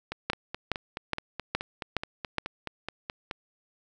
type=two click trains; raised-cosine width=0.3 ms; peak=-17 / -10 dBFS; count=16 / 6; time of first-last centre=0.12-3.311 / 0.3-2.383 s; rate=4.7 / 2.4 Hz; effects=none